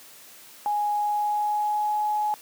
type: tone with pitch glide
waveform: sine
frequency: 830.6 to 842.7 Hz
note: G#5 to G#5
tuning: 0 to +25 cents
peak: -22 dBFS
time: 0.66-2.34 s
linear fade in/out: 0 ms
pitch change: +25 cents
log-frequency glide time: 0.92-1.99 s
effects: white hiss -48 dBFS RMS until 2.41 s + high-pass 150 Hz 12 dB/octave